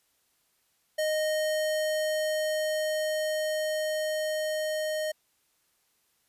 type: tone with level ramp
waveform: square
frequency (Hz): 619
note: D#5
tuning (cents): -9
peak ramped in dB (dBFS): -26 to -29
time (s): 0.98-5.12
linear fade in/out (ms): 10
effects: white hiss -71 dBFS RMS until 6.28 s + resampled to 32000 Hz